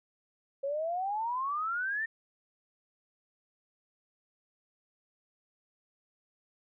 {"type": "exponential sweep", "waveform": "sine", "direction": "up", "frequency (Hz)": [540, 1834], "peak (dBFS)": -30, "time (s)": [0.63, 2.06], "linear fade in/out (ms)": 10, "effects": []}